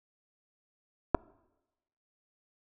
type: clicks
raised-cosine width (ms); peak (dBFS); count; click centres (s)
1; -10; 2; 1.146 / 1.149
effects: noise-tail reverb RT60 1.0 s tail -25 dB re dry